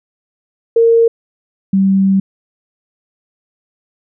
sine tone pair in turn, 460.2 / 193.49 Hz, A#4 / G3, -22 / -22 cents, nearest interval octave + minor third, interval 1500 cents, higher first, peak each -6 / -8 dBFS, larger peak first, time 0.76-1.08 / 1.73-2.2 s, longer second, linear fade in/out 5 ms, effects none

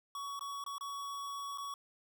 square tone with dropouts, 1123 Hz, C#6, 22 cents sharp, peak -40 dBFS, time 0.15-1.74 s, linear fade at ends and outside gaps 2 ms, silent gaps 0.393-0.409 / 0.64-0.663 / 0.782-0.809 / 1.576-1.582 s, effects none

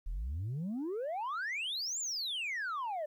sine exponential two-way sweep, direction up then down, 35.72 to 7490 to 580 Hz, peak -32 dBFS, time 0.06-3.06 s, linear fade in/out 10 ms, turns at 1.99 s, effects tanh soft clip ceiling -33 dBFS + 12-bit

